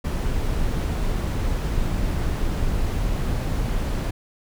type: noise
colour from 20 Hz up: brown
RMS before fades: -23 dBFS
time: 0.04-4.11 s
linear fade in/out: 10 ms
effects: none